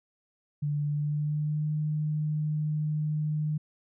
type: tone with pitch glide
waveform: sine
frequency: 146.83 to 152.27 Hz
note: D3 to D#3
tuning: 0 to -37 cents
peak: -26 dBFS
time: 0.62-3.58 s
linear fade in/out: 10 ms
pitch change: +63 cents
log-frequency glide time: 0.86-1.7 s
effects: none